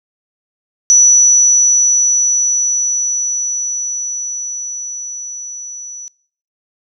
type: tone with level ramp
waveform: sine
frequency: 5920 Hz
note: F#8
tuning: in tune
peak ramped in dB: -4 to -27 dBFS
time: 0.9-6.08 s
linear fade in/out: 0 ms
effects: noise-tail reverb RT60 0.6 s tail -26 dB re dry